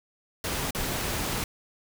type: noise with dropouts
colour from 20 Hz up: pink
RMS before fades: -30 dBFS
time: 0.44-1.44 s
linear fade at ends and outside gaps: 2 ms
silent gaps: 0.708-0.748 s
effects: none